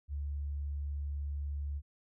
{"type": "tone", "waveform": "sine", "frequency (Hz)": 71.8, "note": "D2", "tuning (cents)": -39, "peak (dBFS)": -34, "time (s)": [0.08, 1.82], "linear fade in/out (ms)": 50, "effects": []}